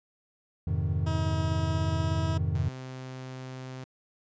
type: chord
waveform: triangle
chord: F minor seventh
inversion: none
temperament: equal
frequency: 87.31 / 103.83 / 130.81 / 155.56 Hz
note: F2 / Ab2 / C3 / Eb3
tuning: 0 / 0 / 0 / 0 cents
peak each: -27 / -30 / -32 / -30 dBFS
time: 0.67-2.69 s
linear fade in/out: 5 ms
type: tone with pitch glide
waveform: 15% pulse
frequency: 319.3 to 323 Hz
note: D#4 to E4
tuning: +45 to -35 cents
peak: -27 dBFS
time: 1.06-2.38 s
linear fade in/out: 10 ms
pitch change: +20 cents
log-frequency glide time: 1.21-2.2 s
type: tone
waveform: sawtooth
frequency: 129.7 Hz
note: C3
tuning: 15 cents flat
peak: -34 dBFS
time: 2.55-3.84 s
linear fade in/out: 0 ms
effects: resampled to 16000 Hz